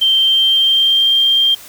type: tone with pitch glide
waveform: sine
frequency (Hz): 3136 to 3182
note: G7 to G7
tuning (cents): 0 to +25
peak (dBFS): -9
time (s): 0.01-1.55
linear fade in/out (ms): 10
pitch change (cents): +25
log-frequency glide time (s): 0.17-1.12
effects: white hiss -37 dBFS RMS until 1.68 s